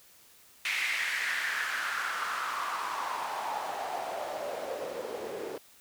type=noise with band-pass filter sweep; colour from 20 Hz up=white; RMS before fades=-34 dBFS; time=0.65-5.58 s; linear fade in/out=2 ms; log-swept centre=2300 to 410 Hz; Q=4.3; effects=white hiss -58 dBFS RMS until 5.8 s